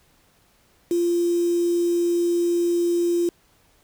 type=tone with quantisation; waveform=sine; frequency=345.3 Hz; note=F4; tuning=20 cents flat; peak=-18 dBFS; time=0.91-3.29 s; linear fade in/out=2 ms; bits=6; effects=pink hiss -60 dBFS RMS until 3.83 s